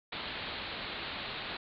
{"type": "low-pass noise", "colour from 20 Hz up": "white", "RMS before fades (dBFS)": -40, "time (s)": [0.12, 1.57], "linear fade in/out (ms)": 5, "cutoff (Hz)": 4300, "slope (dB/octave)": 96, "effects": []}